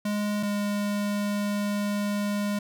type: tone pair in turn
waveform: square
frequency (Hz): 207.4 / 205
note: G#3 / G#3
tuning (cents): -2 / -22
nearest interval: unison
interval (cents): 20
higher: first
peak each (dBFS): -26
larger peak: neither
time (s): 0.05-0.43 / 0.43-2.59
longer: second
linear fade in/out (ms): 5
effects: none